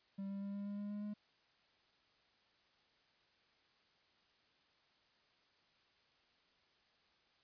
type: tone with pitch steps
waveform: triangle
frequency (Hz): 196 / 197.71 / 199.43 / 201.2 / 202.9 / 204.7 / 206.5 / 208.3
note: G3 / G3 / G3 / G3 / G#3 / G#3 / G#3 / G#3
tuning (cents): 0 / +15 / +30 / +45 / -40 / -25 / -10 / +5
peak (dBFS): -39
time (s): 0.18-1.14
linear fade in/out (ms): 10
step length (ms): 120
effects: white hiss -73 dBFS RMS until 7.43 s + resampled to 11025 Hz